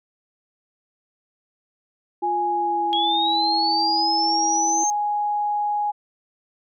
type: tone with pitch glide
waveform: sine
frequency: 352.1 to 328.5 Hz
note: F4 to E4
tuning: +14 to -6 cents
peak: -28 dBFS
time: 2.22-4.84 s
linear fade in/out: 5 ms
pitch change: -120 cents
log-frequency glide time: 2.4-3.29 s
type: tone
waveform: sine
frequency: 830.6 Hz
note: G#5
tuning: in tune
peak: -20 dBFS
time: 2.22-5.92 s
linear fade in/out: 20 ms
type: linear sweep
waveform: sine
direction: up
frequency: 3282 to 6400 Hz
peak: -21 dBFS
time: 2.93-4.9 s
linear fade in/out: 0 ms
effects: none